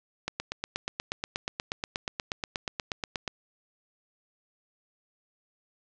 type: click train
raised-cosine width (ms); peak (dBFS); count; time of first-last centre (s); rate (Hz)
0.2; -13; 26; 0.28-3.278; 8.34
effects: low-pass 7000 Hz 12 dB/octave